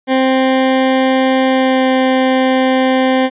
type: tone with pitch glide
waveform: 20% pulse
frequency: 262.1 to 260.3 Hz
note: C4 to C4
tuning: +3 to -9 cents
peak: -5 dBFS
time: 0.07-3.3 s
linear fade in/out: 50 ms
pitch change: -12 cents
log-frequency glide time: 1.46-1.88 s
effects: resampled to 8000 Hz